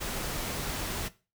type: noise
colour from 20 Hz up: pink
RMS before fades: -34 dBFS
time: 0-1.09 s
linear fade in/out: 20 ms
effects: noise-tail reverb RT60 0.3 s tail -17 dB re dry